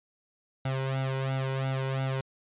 sawtooth tone with flanger, 133.3 Hz, C3, 33 cents sharp, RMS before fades -30 dBFS, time 0.65-2.21 s, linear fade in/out 5 ms, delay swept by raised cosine 1.4 to 2.05 ms, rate 2.9 Hz, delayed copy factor +1, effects resampled to 8000 Hz

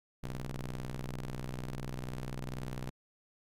sawtooth ring-modulated tone, 62.2 Hz, B1, 13 cents sharp, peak -30 dBFS, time 0.23-2.9 s, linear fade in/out 5 ms, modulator 72.3 Hz, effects MP3 96 kbps

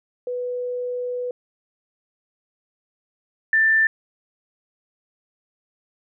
sine tone pair in turn, 493.9 / 1776.4 Hz, B4 / A6, 0 / +16 cents, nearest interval octave + minor seventh, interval 2216 cents, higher second, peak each -24 / -14 dBFS, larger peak second, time 0.27-1.31 / 3.53-3.87 s, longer first, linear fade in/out 2 ms, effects none

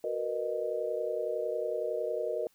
sine chord, B major seventh, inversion second, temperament just, 370.4 / 463 / 493.9 / 617.4 Hz, F#4 / A#4 / B4 / D#5, +2 / -12 / 0 / -14 cents, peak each -39 / -34 / -37 / -34 dBFS, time 0.04-2.47 s, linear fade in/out 2 ms, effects white hiss -68 dBFS RMS until 2.54 s

